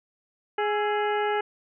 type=harmonic tone with a mistuned harmonic; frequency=417 Hz; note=G#4; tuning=7 cents sharp; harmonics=1 / 2 / 3 / 4 / 5 / 6 / 7; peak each=-26 / -27 / -34 / -34 / -37 / -42 / -40 dBFS; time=0.58-1.41 s; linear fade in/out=5 ms; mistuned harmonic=3; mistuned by=+110 cents; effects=none